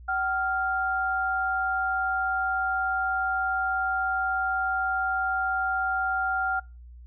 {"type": "tone pair together", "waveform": "sine", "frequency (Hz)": [760.3, 1396.9], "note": ["F#5", "F6"], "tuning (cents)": [47, 0], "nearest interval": "major seventh", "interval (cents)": 1053, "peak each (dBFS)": [-28, -26], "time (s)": [0.08, 6.6], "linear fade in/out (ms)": 10, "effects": ["noise-tail reverb RT60 0.3 s tail -25 dB re dry", "added 60 Hz sine -43 dBFS peak until 7.06 s"]}